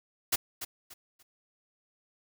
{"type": "noise with echo", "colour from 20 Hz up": "white", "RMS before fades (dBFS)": -26, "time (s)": [0.32, 0.36], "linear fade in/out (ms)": 10, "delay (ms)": 290, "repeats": 3, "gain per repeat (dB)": -11, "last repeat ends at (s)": 1.23, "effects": []}